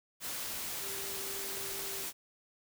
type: tone in noise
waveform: sine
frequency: 392 Hz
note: G4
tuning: in tune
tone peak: -47 dBFS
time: 0.79-2.07 s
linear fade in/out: 50 ms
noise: white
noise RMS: -39 dBFS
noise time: 0.2-2.13 s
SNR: -11 dB
effects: none